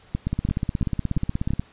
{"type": "two click trains", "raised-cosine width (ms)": 5, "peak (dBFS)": [-11, -11], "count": [5, 23], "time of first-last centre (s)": [[0.15, 1.506], [0.27, 1.595]], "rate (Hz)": [2.95, 16.6], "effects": ["pink hiss -53 dBFS RMS until 1.72 s", "resampled to 8000 Hz"]}